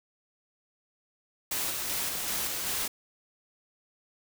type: noise with tremolo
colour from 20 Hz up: white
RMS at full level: -31 dBFS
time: 1.51-2.88 s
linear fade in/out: 5 ms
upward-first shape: square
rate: 2.6 Hz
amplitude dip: 25%
effects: none